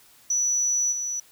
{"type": "tone with level steps", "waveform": "sine", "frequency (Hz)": 5920, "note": "F#8", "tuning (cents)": 0, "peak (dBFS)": [-19, -26], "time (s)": [0.3, 1.2], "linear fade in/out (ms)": 5, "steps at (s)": 0.91, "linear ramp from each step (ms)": 20, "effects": ["tanh soft clip ceiling -18 dBFS", "white hiss -55 dBFS RMS until 1.31 s"]}